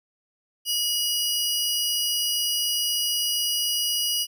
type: tone pair together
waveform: sawtooth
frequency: 2906 / 4891 Hz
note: F#7 / D#8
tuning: -32 / -31 cents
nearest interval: major sixth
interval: 901 cents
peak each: -21 / -25 dBFS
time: 0.65-4.27 s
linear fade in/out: 50 ms
effects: none